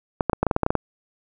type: clicks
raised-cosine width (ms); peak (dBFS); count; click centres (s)
1; -5; 11; 0.208 / 0.297 / 0.332 / 0.43 / 0.467 / 0.512 / 0.564 / 0.633 / 0.664 / 0.705 / 0.753
effects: none